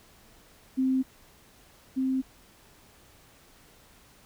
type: tone pair in turn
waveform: sine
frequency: 261.6 / 262.5 Hz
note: C4 / C4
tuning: 0 / +6 cents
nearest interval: unison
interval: 6 cents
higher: second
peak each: -22 / -24 dBFS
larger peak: first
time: 0.77-1.03 / 1.96-2.22 s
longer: neither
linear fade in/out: 20 ms
effects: pink hiss -57 dBFS RMS until 4.25 s